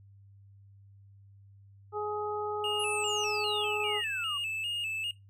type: harmonic tone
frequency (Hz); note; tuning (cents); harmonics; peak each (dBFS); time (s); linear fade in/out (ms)
419.2; G#4; +16; 1 / 2 / 3; -33 / -36 / -38; 1.92-4.02; 50
type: tone with vibrato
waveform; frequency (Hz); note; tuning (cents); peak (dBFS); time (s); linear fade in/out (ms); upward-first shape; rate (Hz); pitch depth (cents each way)
triangle; 2735; F7; -37; -30; 2.64-5.11; 2; square; 2.5; 70
type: exponential sweep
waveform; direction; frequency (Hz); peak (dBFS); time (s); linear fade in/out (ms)
sine; down; 11175 to 1108.7; -37; 2.79-4.38; 10
effects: noise-tail reverb RT60 0.2 s tail -18 dB re dry + added 99 Hz sine -53 dBFS peak until 5.29 s